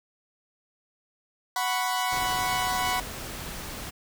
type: chord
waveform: sawtooth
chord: F# suspended fourth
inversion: none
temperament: equal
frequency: 740 / 987.8 / 1108.7 Hz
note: F#5 / B5 / C#6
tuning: 0 / 0 / 0 cents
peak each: -25 / -25 / -29 dBFS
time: 1.56-3 s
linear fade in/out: 2 ms
type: noise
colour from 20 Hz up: pink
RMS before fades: -37 dBFS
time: 2.11-3.91 s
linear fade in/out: 20 ms
type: click train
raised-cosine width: 3 ms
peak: -30 dBFS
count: 10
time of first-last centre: 2.14-2.89 s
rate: 12 Hz
effects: none